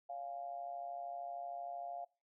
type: tone with amplitude modulation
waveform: sine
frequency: 698.5 Hz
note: F5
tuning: in tune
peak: -38 dBFS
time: 0.09-2.05 s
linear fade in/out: 10 ms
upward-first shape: sine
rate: 133 Hz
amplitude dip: 70%
effects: noise-tail reverb RT60 0.3 s tail -23 dB re dry